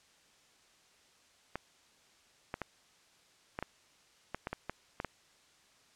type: clicks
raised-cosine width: 0.5 ms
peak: -21 dBFS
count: 11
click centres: 1.556 / 2.541 / 2.617 / 3.589 / 3.626 / 4.346 / 4.471 / 4.53 / 4.696 / 5.001 / 5.047 s
effects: white hiss -65 dBFS RMS until 5.95 s + low-pass 7000 Hz 12 dB/octave